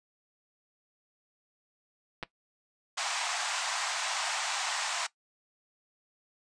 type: clicks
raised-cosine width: 0.3 ms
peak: -20 dBFS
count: 2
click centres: 2.228 / 2.234 s
type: band-pass noise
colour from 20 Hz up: pink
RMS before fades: -33 dBFS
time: 2.97-5.07 s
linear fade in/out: 10 ms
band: 710 to 8600 Hz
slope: 48 dB/octave
effects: noise-tail reverb RT60 0.1 s tail -18 dB re dry + resampled to 22050 Hz